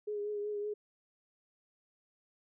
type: tone with vibrato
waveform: sine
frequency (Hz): 415.3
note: G#4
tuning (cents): 0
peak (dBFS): -34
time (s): 0.07-0.74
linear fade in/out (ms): 10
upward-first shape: triangle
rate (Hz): 5.3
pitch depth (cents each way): 32
effects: none